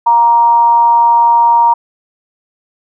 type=tone with frequency modulation; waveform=sine; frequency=938 Hz; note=A#5; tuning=11 cents sharp; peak=-5 dBFS; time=0.06-1.74 s; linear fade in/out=10 ms; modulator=231 Hz; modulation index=0.26; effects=none